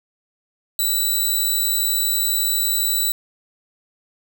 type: tone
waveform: 5% pulse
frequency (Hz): 3951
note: B7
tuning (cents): 0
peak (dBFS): -10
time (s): 0.79-3.12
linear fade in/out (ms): 2
effects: none